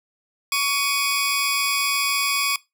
15% pulse tone pair together, 1123.2 / 2486 Hz, C#6 / D#7, +22 / -2 cents, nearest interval octave + major second, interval 1376 cents, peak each -16 dBFS, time 0.52-2.56 s, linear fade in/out 2 ms, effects noise-tail reverb RT60 0.2 s tail -20 dB re dry

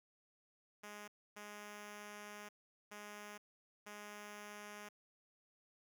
5% pulse tone bursts at uneven times, 207.7 Hz, G#3, in tune, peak -38 dBFS, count 4, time 0.83-1.08 / 1.36-2.49 / 2.91-3.38 / 3.86-4.89 s, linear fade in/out 10 ms, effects none

